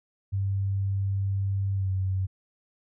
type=tone with pitch glide; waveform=sine; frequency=98 to 94.77 Hz; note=G2 to F#2; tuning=0 to +42 cents; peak=-24 dBFS; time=0.32-2.27 s; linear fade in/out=20 ms; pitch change=-58 cents; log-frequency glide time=1.74-1.9 s; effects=none